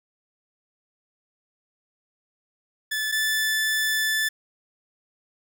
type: tone pair in turn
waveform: sawtooth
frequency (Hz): 1737 / 1750.1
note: A6 / A6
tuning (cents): -23 / -10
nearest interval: unison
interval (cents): 13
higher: second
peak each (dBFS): -21 / -18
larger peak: second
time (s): 2.91-3.12 / 3.12-4.29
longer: second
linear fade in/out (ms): 10
effects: none